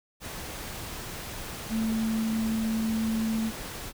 sine tone in noise, 222.3 Hz, A3, 18 cents sharp, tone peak -25 dBFS, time 1.69-3.52 s, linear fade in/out 50 ms, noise pink, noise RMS -38 dBFS, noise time 0.2-3.93 s, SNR +10 dB, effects none

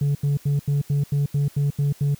sine tone bursts, 142.9 Hz, D3, 47 cents flat, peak -15 dBFS, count 10, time 0.01-2.148 s, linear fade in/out 5 ms, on 140 ms, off 82 ms, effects tanh soft clip ceiling -17 dBFS + white hiss -50 dBFS RMS until 2.19 s

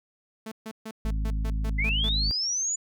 sawtooth tone bursts, 220 Hz, A3, in tune, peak -31 dBFS, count 9, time 0.46-2.093 s, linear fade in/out 5 ms, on 57 ms, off 140 ms
harmonic tone, 53 Hz, G#1, 36 cents sharp, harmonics 1 / 2 / 3 / 4 / 5, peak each -25 / -40 / -38 / -43 / -44 dBFS, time 1.05-2.31 s, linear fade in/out 0 ms
sine linear sweep, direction up, 1998 to 7040 Hz, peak -25 dBFS, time 1.78-2.76 s, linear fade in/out 10 ms
effects none

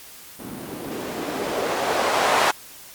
violet noise with low-pass filter sweep, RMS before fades -24 dBFS, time 0.39-2.51 s, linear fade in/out 5 ms, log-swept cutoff 200 to 870 Hz, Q 1.3, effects white hiss -43 dBFS RMS until 2.94 s + Opus 48 kbps

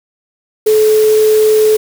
sine tone in noise, 431.8 Hz, A4, 33 cents flat, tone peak -6 dBFS, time 0.66-1.77 s, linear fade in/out 10 ms, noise white, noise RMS -24 dBFS, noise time 0.66-1.77 s, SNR +15 dB, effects none

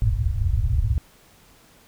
white low-pass noise, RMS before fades -21 dBFS, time 0.02-0.98 s, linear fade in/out 0 ms, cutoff 120 Hz, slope 96 dB/octave, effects pink hiss -54 dBFS RMS until 1.87 s

